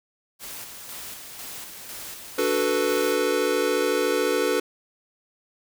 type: noise with tremolo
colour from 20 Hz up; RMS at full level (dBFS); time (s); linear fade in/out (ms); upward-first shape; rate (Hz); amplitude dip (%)
white; -37; 0.39-3.17; 50; square; 2; 35
type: chord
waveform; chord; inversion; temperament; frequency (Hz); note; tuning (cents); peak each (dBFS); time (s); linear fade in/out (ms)
square; B minor seventh; first; equal; 293.7 / 370 / 440 / 493.9; D4 / F#4 / A4 / B4; 0 / 0 / 0 / 0; -30 / -28 / -26 / -26; 2.38-4.6; 5
effects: none

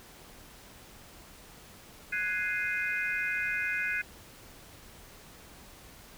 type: chord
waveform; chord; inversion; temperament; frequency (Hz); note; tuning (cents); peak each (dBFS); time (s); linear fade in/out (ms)
sine; Ab dominant seventh; third; equal; 1480 / 1661.2 / 2093 / 2489; Gb6 / Ab6 / C7 / Eb7; 0 / 0 / 0 / 0; -34; 2.12-4.02; 10
effects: tanh soft clip ceiling -18 dBFS + pink hiss -52 dBFS RMS until 6.17 s

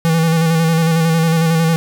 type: tone with vibrato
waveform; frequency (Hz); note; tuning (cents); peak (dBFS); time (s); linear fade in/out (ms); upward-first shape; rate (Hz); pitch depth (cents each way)
square; 163.6; E3; -13; -12; 0.05-1.76; 0; square; 11; 29
effects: none

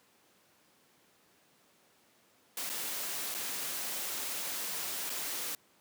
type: noise with dropouts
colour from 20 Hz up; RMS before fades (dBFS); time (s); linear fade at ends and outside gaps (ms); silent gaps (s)
white; -37; 2.57-5.55; 2; 2.694-2.698 / 3.343-3.347 / 5.096-5.1
effects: pink hiss -66 dBFS RMS until 5.8 s + high-pass 200 Hz 12 dB/octave

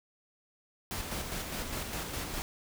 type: noise with tremolo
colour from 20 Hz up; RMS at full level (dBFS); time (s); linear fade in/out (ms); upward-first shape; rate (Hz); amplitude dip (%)
pink; -36; 0.91-2.42; 0; square; 4.9; 35
effects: none

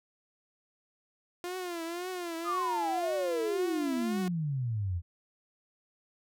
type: tone with vibrato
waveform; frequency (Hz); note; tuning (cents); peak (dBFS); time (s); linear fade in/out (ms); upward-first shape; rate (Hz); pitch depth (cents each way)
sawtooth; 349.2; F4; 0; -31; 1.44-4.28; 0; triangle; 1.9; 120
type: exponential sweep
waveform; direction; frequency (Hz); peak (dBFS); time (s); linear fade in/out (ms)
sine; down; 1278 to 82.41; -29; 2.44-5.02; 50
effects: none

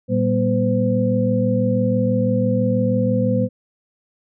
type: tone cluster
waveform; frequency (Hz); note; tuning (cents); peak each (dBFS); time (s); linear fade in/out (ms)
sine; 114.4 / 193.3 / 239.4 / 512; A#2 / G3 / A#3 / C5; -32 / -24 / +46 / -38; -21; 0.08-3.49; 50
effects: none

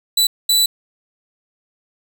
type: tone bursts at uneven times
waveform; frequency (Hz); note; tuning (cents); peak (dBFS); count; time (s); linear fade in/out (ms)
sawtooth; 3969; B7; +8; -9; 2; 0.17-0.27 / 0.49-0.66; 5
effects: none

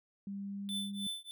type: tone with pitch glide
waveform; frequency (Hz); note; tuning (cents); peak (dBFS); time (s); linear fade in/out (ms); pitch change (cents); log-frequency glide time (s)
sine; 198.7 to 200.3; G3 to G3; +24 to +38; -38; 0.27-1.07; 2; +14; 0.42-0.76
type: tone with tremolo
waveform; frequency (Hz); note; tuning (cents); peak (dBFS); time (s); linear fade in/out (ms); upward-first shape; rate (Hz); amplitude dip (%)
square; 3520; A7; 0; -35; 0.69-1.31; 0; triangle; 3.2; 100
effects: none

